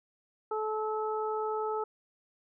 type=harmonic tone; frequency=432.6 Hz; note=A4; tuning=29 cents flat; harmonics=1 / 2 / 3; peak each=-32 / -35 / -37 dBFS; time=0.51-1.84 s; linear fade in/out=5 ms; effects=none